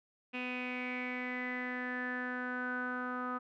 sawtooth tone with low-pass filter sweep, 250 Hz, B3, 21 cents sharp, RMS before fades -38 dBFS, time 0.33-3.39 s, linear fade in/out 20 ms, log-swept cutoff 2600 to 1300 Hz, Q 9.5, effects none

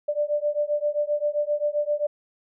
sine beating tone pair, 587.3 / 594.9 Hz, D5 / D5, 0 / +22 cents, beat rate 7.6 Hz, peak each -25 dBFS, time 0.08-2.07 s, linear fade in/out 10 ms, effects none

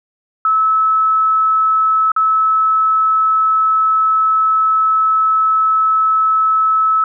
sine tone with dropouts, 1300 Hz, E6, 24 cents flat, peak -10 dBFS, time 0.45-7.04 s, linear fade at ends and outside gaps 2 ms, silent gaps 2.118-2.163 s, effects none

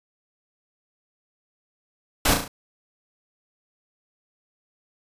pink noise with echo, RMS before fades -19 dBFS, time 2.25-2.34 s, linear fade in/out 5 ms, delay 35 ms, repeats 4, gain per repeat -5 dB, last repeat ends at 2.48 s, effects resampled to 32000 Hz

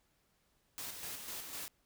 white noise with tremolo, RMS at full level -43 dBFS, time 0.78-1.68 s, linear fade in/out 0 ms, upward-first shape square, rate 4 Hz, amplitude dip 40%, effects pink hiss -75 dBFS RMS until 1.85 s

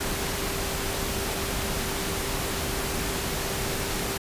sine tone in noise, 392 Hz, G4, in tune, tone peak -37 dBFS, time 0-4.18 s, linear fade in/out 10 ms, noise pink, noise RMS -29 dBFS, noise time 0-4.18 s, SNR -11 dB, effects resampled to 32000 Hz

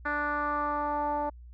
10% pulse tone with low-pass filter sweep, 293.7 Hz, D4, in tune, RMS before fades -30 dBFS, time 0.05-1.3 s, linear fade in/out 10 ms, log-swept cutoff 1600 to 790 Hz, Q 3.7, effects added 60 Hz sine -45 dBFS peak until 1.53 s

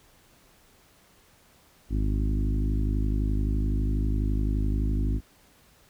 harmonic tone with a mistuned harmonic, 51.91 Hz, G#1, in tune, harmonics 1 / 2 / 3 / 4 / 5 / 6 / 7, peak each -24 / -31 / -37 / -37 / -34 / -38 / -44 dBFS, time 1.89-5.21 s, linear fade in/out 50 ms, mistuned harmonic 1, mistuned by +26 cents, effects pink hiss -59 dBFS RMS until 5.89 s

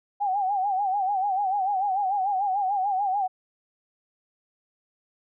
sine tone with vibrato, 784 Hz, G5, in tune, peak -22 dBFS, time 0.2-3.28 s, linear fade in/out 20 ms, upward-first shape sine, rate 6.8 Hz, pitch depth 100 cents each way, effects none

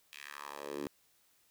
10% pulse tone with high-pass filter sweep, 71.9 Hz, D2, 36 cents flat, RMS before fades -44 dBFS, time 0.13-0.87 s, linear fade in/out 0 ms, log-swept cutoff 2700 to 270 Hz, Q 2.3, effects white hiss -70 dBFS RMS until 1.5 s

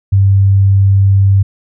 sine tone, 98 Hz, G2, in tune, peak -5 dBFS, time 0.12-1.43 s, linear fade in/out 10 ms, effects none

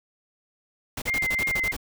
pink noise bursts, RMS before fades -32 dBFS, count 10, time 0.97-1.766 s, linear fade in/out 5 ms, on 49 ms, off 34 ms
sine tone with vibrato, 2093 Hz, C7, in tune, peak -23 dBFS, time 1.07-1.72 s, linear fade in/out 10 ms, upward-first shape triangle, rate 3.2 Hz, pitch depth 30 cents each way
effects none

